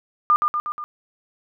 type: tone with echo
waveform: sine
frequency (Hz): 1206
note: D6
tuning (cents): +46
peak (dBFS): -12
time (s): 0.3-0.36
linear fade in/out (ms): 0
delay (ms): 120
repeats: 4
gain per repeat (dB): -4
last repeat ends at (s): 0.84
effects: none